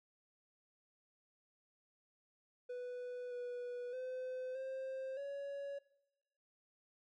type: tone with pitch steps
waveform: triangle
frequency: 494.4 / 489.4 / 511 / 528 / 561 Hz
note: B4 / B4 / C5 / C5 / C#5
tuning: +2 / -16 / -41 / +16 / +21 cents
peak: -39 dBFS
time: 2.69-5.79 s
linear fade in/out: 10 ms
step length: 620 ms
effects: noise-tail reverb RT60 0.8 s tail -19 dB re dry + MP3 48 kbps